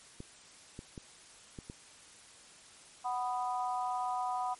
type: clicks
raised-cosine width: 3 ms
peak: -30 dBFS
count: 5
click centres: 0.204 / 0.791 / 0.978 / 1.588 / 1.699 s
type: harmonic tone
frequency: 247.8 Hz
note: B3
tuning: 6 cents sharp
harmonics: 3 / 4 / 5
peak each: -34 / -36 / -41 dBFS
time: 3.04-4.55 s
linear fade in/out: 20 ms
effects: white hiss -56 dBFS RMS until 4.59 s + MP3 48 kbps